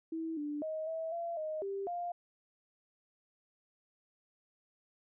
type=tone with pitch steps; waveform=sine; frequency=324.5 / 294.7 / 629 / 648 / 680 / 622 / 394.1 / 700 Hz; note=E4 / D4 / D#5 / E5 / F5 / D#5 / G4 / F5; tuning=-27 / +6 / +19 / -30 / -46 / -1 / +9 / +4 cents; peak=-35 dBFS; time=0.12-2.12 s; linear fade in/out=5 ms; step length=250 ms; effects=none